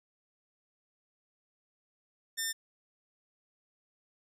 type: tone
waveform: 10% pulse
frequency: 1800 Hz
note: A6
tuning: 39 cents sharp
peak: -23 dBFS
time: 2.37-2.53 s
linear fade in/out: 20 ms
effects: none